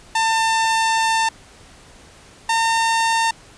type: tone pair in turn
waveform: sawtooth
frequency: 897 / 908.5 Hz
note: A5 / A#5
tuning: +33 / -45 cents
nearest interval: unison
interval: 22 cents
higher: second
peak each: -12 dBFS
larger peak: neither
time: 0.15-1.29 / 2.49-3.31 s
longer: first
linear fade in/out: 5 ms
effects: pink hiss -46 dBFS RMS until 3.57 s + resampled to 22050 Hz